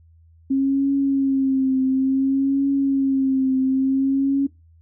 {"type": "tone with vibrato", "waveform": "sine", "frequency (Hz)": 269.3, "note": "C#4", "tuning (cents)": -50, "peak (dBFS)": -16, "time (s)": [0.5, 4.47], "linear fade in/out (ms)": 10, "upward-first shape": "triangle", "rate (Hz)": 0.57, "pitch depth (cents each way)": 51, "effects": ["noise-tail reverb RT60 0.2 s tail -19 dB re dry", "added 82 Hz sine -49 dBFS peak until 4.81 s"]}